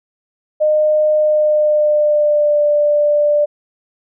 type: tone with pitch glide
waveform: sine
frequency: 611 to 590.5 Hz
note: D#5 to D5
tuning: -32 to +9 cents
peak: -10 dBFS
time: 0.6-3.46 s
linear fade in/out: 20 ms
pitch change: -59 cents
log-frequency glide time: 1.15-2.61 s
effects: none